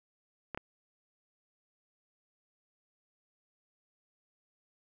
clicks, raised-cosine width 0.5 ms, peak -22 dBFS, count 2, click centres 0.547 / 0.575 s, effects none

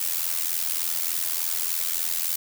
blue noise with amplitude modulation, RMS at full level -23 dBFS, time 0-2.36 s, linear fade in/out 5 ms, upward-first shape sine, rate 83.4 Hz, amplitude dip 80%, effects none

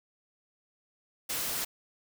white noise, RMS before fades -33 dBFS, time 1.29-1.65 s, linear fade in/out 10 ms, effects none

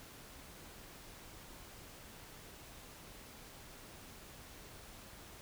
silence, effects pink hiss -54 dBFS RMS until 5.41 s

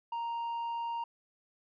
sine tone with tanh clipping, 932.3 Hz, A#5, in tune, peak -34 dBFS, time 0.12-1.04 s, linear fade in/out 5 ms, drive 4 dB, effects none

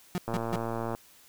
35% pulse tone bursts, 179.4 Hz, F3, 47 cents sharp, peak -26 dBFS, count 3, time 0.15-0.557 s, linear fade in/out 0 ms, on 29 ms, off 160 ms
click train, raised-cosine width 1 ms, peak -19 dBFS, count 78, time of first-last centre 0.28-0.95 s, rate 115 Hz
effects white hiss -57 dBFS RMS until 1.28 s

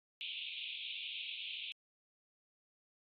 white band-pass noise, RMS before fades -44 dBFS, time 0.21-1.72 s, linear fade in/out 0 ms, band 2400 to 3700 Hz, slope 96 dB/octave, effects AAC 32 kbps

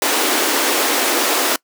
pink high-pass noise, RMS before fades -17 dBFS, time 0.02-1.56 s, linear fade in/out 2 ms, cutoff 270 Hz, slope 48 dB/octave, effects noise-tail reverb RT60 0.1 s tail -24 dB re dry

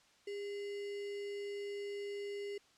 sine tone with sample-and-hold, 404.8 Hz, G#4, 44 cents flat, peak -39 dBFS, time 0.27-2.58 s, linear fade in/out 5 ms, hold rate 2450 Hz, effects white hiss -67 dBFS RMS until 2.77 s + low-pass 6000 Hz 12 dB/octave

